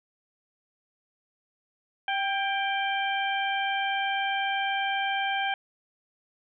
harmonic tone with a mistuned harmonic, 784 Hz, G5, in tune, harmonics 1 / 2 / 3 / 4, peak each -28 / -31 / -33 / -34 dBFS, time 2.08-5.54 s, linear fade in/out 2 ms, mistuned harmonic 2, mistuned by +33 cents, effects none

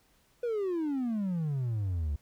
triangle exponential sweep, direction down, 493.9 to 69.2 Hz, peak -26 dBFS, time 0.43-2.16 s, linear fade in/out 5 ms, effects tanh soft clip ceiling -22 dBFS + pink hiss -67 dBFS RMS until 2.21 s

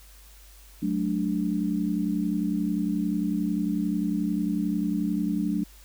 sine chord, D major, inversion first, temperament equal with one note detuned, 185 / 216.2 / 293.7 Hz, F#3 / A3 / D4, 0 / -30 / 0 cents, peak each -28 dBFS, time 0.82-5.64 s, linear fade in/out 10 ms, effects added 50 Hz sine -49 dBFS peak until 5.84 s + white hiss -54 dBFS RMS until 5.84 s

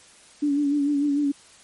sine tone with vibrato, 287.3 Hz, D4, 38 cents flat, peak -19 dBFS, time 0.42-1.32 s, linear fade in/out 10 ms, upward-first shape sine, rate 6.7 Hz, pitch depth 45 cents each way, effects white hiss -51 dBFS RMS until 1.63 s + MP3 48 kbps

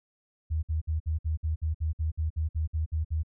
sine tone bursts, 78.9 Hz, D#2, 25 cents sharp, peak -25 dBFS, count 15, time 0.5-3.234 s, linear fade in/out 20 ms, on 130 ms, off 56 ms, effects none

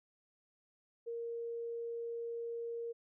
sine tone, 466.2 Hz, A#4, in tune, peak -38 dBFS, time 1.06-2.93 s, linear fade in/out 20 ms, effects none

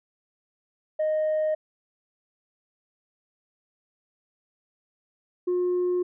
sine tone pair in turn, 620 / 358.6 Hz, D#5 / F4, -6 / +46 cents, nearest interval major sixth, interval 948 cents, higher first, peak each -20 dBFS, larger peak neither, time 0.99-1.55 / 5.47-6.03 s, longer neither, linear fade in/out 10 ms, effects tanh soft clip ceiling -20 dBFS

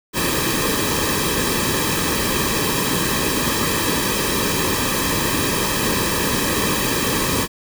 pink noise with comb filter, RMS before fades -20 dBFS, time 0.13-7.48 s, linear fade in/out 50 ms, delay 1.4 ms, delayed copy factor -0.75, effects none

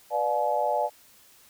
sine chord, B diminished seventh, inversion none, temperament just, 493.9 / 592.7 / 711.2 / 853.4 Hz, B4 / D5 / F5 / Ab5, 0 / +16 / +31 / +47 cents, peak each -32 / -27 / -29 / -27 dBFS, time 0.1-0.9 s, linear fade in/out 50 ms, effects white hiss -56 dBFS RMS until 1.49 s

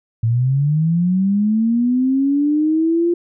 sine linear sweep, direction up, 110.4 to 348.3 Hz, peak -13 dBFS, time 0.23-3.14 s, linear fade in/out 5 ms, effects none

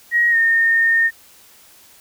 sine tone with pitch glide, 1893 to 1830.6 Hz, A#6 to A#6, +26 to -32 cents, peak -12 dBFS, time 0.11-1.11 s, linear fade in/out 50 ms, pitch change -58 cents, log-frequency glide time 0.3-0.36 s, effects white hiss -48 dBFS RMS until 2 s

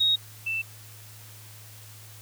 sine tone pair in turn, 3765 / 2662 Hz, A#7 / E7, +16 / +16 cents, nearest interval tritone, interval 600 cents, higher first, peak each -19 / -26 dBFS, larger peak first, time 0-0.16 / 0.46-0.62 s, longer neither, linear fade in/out 10 ms, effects added 107 Hz sine -47 dBFS peak until 2.21 s + white hiss -49 dBFS RMS until 2.21 s

